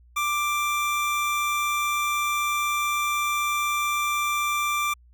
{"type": "tone", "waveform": "25% pulse", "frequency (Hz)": 1179, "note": "D6", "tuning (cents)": 6, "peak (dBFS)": -19, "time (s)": [0.16, 4.94], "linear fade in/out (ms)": 10, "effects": ["added 60 Hz sine -51 dBFS peak until 5.13 s"]}